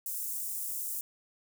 white high-pass noise, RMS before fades -36 dBFS, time 0.06-1.01 s, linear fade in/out 2 ms, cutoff 7700 Hz, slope 24 dB/octave, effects none

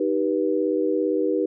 sine chord, Eb augmented, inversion none, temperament just, 311.1 / 388.9 / 486.1 Hz, Eb4 / G4 / B4, 0 / -14 / -28 cents, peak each -24 dBFS, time 0-1.46 s, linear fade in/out 5 ms, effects none

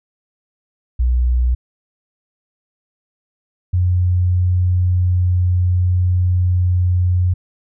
sine tone pair in turn, 61.5 / 90.07 Hz, B1 / F#2, -7 / -46 cents, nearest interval perfect fifth, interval 661 cents, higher second, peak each -12 dBFS, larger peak neither, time 0.99-1.55 / 3.73-7.34 s, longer second, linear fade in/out 10 ms, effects none

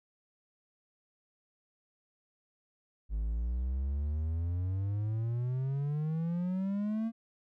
triangle exponential sweep, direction up, 51.3 to 230.1 Hz, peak -28 dBFS, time 3.09-7.12 s, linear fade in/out 50 ms, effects none

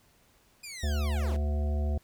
15% pulse linear sweep, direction down, 2489 to 130.81 Hz, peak -33 dBFS, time 0.63-1.37 s, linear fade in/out 10 ms
harmonic tone, 73.42 Hz, D2, in tune, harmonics 1 / 3 / 5 / 7 / 9 / 10, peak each -26 / -39 / -44 / -45 / -43 / -49 dBFS, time 0.83-1.98 s, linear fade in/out 5 ms
effects pink hiss -64 dBFS RMS until 2.03 s

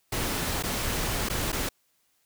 pink noise with dropouts, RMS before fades -29 dBFS, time 0.12-1.69 s, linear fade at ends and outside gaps 5 ms, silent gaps 0.627-0.635 / 1.288-1.298 / 1.52-1.527 s, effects white hiss -70 dBFS RMS until 2.25 s

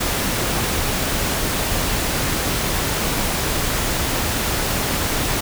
pink noise, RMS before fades -21 dBFS, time 0-5.41 s, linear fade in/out 10 ms, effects none

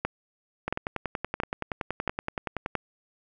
two click trains, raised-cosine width 0.5 ms, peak -11 / -14 dBFS, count 5 / 22, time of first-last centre 0.05-2.753 / 0.68-2.661 s, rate 1.48 / 10.6 Hz, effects none

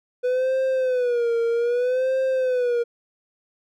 triangle tone with vibrato, 493.9 Hz, B4, in tune, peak -17 dBFS, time 0.23-2.84 s, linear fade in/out 20 ms, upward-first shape sine, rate 0.63 Hz, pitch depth 110 cents each way, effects none

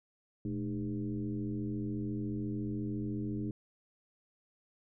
sine tone with frequency modulation, 212.4 Hz, G#3, 39 cents sharp, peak -33 dBFS, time 0.45-3.51 s, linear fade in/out 2 ms, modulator 94.1 Hz, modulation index 1.4, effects none

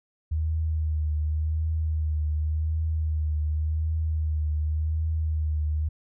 sine tone with vibrato, 77.78 Hz, D#2, in tune, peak -23 dBFS, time 0.31-5.89 s, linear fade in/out 10 ms, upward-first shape triangle, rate 0.89 Hz, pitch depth 44 cents each way, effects none

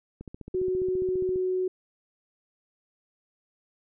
click train, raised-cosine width 3 ms, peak -27 dBFS, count 18, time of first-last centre 0.21-1.359 s, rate 14.8 Hz
sine tone, 370 Hz, F#4, in tune, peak -24 dBFS, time 0.54-1.68 s, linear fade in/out 5 ms
effects none

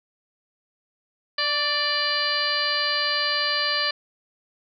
harmonic tone with a mistuned harmonic, 589 Hz, D5, 5 cents sharp, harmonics 1 / 2 / 3 / 4 / 5 / 6 / 7 / 8, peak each -33 / -30 / -27 / -33 / -30 / -37 / -28 / -27 dBFS, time 1.38-3.91 s, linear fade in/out 5 ms, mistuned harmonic 2, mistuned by -33 cents, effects none

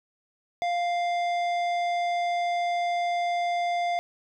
triangle tone with tanh clipping, 698.5 Hz, F5, in tune, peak -26 dBFS, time 0.62-3.99 s, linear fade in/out 0 ms, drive 17 dB, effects none

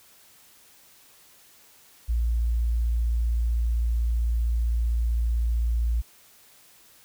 sine tone, 57.8 Hz, A#1, 14 cents flat, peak -21 dBFS, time 2.08-6.02 s, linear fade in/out 20 ms, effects white hiss -55 dBFS RMS until 7.04 s

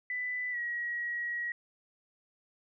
sine tone with pitch glide, 1992 to 1906.4 Hz, B6 to A#6, +14 to +38 cents, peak -32 dBFS, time 0.1-1.52 s, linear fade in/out 2 ms, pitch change -76 cents, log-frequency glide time 0.51-0.58 s, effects none

